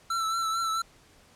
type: tone with vibrato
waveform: square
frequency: 1334 Hz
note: E6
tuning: 20 cents sharp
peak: -27 dBFS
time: 0.1-0.82 s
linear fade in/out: 5 ms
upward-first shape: triangle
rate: 4.5 Hz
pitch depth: 40 cents each way
effects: pink hiss -58 dBFS RMS until 1.35 s + low-pass 10000 Hz 12 dB/octave